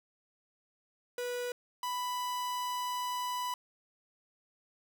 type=tone pair in turn; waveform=45% pulse; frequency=489.9 / 991.2 Hz; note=B4 / B5; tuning=-14 / +6 cents; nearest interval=octave; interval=1220 cents; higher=second; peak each=-34 / -33 dBFS; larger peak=second; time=1.18-1.52 / 1.83-3.54 s; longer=second; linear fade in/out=2 ms; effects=none